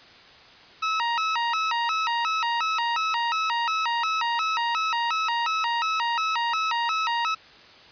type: tone with vibrato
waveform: sawtooth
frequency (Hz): 1103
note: C#6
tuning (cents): -9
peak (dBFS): -19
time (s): 0.82-7.35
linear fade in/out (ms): 10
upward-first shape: square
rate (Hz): 2.8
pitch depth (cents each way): 280
effects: white hiss -49 dBFS RMS until 7.91 s + resampled to 11025 Hz